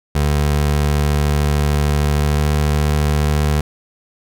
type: tone with pitch glide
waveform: 25% pulse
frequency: 73.42 to 74.44 Hz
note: D2 to D2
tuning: 0 to +24 cents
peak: -10 dBFS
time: 0.15-3.61 s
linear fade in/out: 5 ms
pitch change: +24 cents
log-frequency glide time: 2.18-2.45 s
effects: none